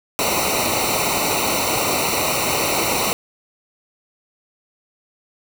pink noise with comb filter, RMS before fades -20 dBFS, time 0.19-3.13 s, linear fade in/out 0 ms, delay 0.6 ms, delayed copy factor -1, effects none

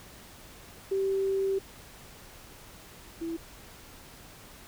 sine tone pair in turn, 388.1 / 331 Hz, G4 / E4, -17 / +7 cents, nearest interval minor third, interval 276 cents, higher first, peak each -25 / -31 dBFS, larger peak first, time 0.91-1.59 / 3.21-3.37 s, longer first, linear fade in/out 10 ms, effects pink hiss -50 dBFS RMS until 4.67 s

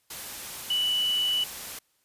sine tone in noise, 2963 Hz, F#7, 2 cents sharp, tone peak -23 dBFS, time 0.7-1.44 s, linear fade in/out 5 ms, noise white, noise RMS -38 dBFS, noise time 0.1-1.79 s, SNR +12 dB, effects white hiss -70 dBFS RMS until 2.04 s + resampled to 32000 Hz

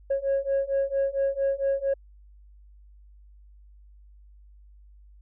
sine beating tone pair, 546 / 550.4 Hz, C#5 / C#5, -26 / -12 cents, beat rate 4.4 Hz, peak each -25 / -24 dBFS, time 0.1-1.94 s, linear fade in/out 10 ms, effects tanh soft clip ceiling -19 dBFS + added 50 Hz sine -49 dBFS peak until 5.21 s

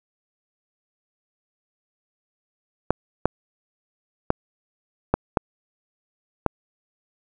clicks, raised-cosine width 1 ms, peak -3 dBFS, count 6, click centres 2.906 / 3.256 / 4.304 / 5.14 / 5.372 / 6.463 s, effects none

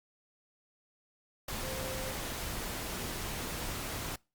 sine tone in noise, 523.3 Hz, C5, in tune, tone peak -41 dBFS, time 1.63-2.12 s, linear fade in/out 5 ms, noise pink, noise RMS -38 dBFS, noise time 1.48-4.16 s, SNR -6 dB, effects noise-tail reverb RT60 0.3 s tail -26 dB re dry + Opus 48 kbps

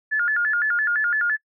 sine tone with vibrato, 1568 Hz, G6, in tune, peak -18 dBFS, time 0.11-1.37 s, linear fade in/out 20 ms, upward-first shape square, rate 5.9 Hz, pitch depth 170 cents each way, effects noise-tail reverb RT60 0.1 s tail -22 dB re dry

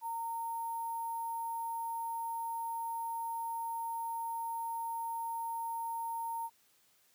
sine tone with sample-and-hold, 920 Hz, A#5, 23 cents flat, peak -35 dBFS, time 0.01-6.5 s, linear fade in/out 50 ms, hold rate 11025 Hz, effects white hiss -69 dBFS RMS until 7.14 s + high-pass 80 Hz 12 dB/octave

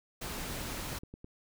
pink noise, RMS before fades -39 dBFS, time 0.21-0.99 s, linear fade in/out 10 ms
click train, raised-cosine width 3 ms, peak -33 dBFS, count 8, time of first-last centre 0.51-1.245 s, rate 9.53 Hz
effects none

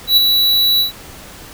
square tone with ADSR envelope, 3931 Hz, B7, 9 cents flat, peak -6 dBFS, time 0.07-0.92 s, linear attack 98 ms, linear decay 18 ms, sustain -5 dB, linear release 120 ms, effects pink hiss -36 dBFS RMS until 1.53 s

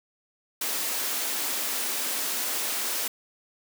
white high-pass noise, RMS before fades -29 dBFS, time 0.61-3.08 s, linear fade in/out 5 ms, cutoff 220 Hz, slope 48 dB/octave, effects none

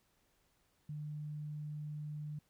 sine tone, 150 Hz, D3, 37 cents sharp, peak -40 dBFS, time 0.89-2.39 s, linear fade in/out 5 ms, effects pink hiss -75 dBFS RMS until 2.49 s

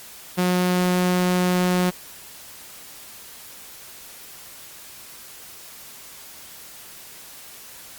sawtooth tone, 180.6 Hz, F#3, 42 cents flat, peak -14 dBFS, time 0.37-1.91 s, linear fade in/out 20 ms, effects white hiss -42 dBFS RMS until 7.98 s + Opus 48 kbps

